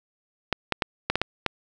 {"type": "clicks", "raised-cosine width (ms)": 0.3, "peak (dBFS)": -6, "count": 7, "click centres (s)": [0.527, 0.723, 0.822, 1.1, 1.156, 1.216, 1.463], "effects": []}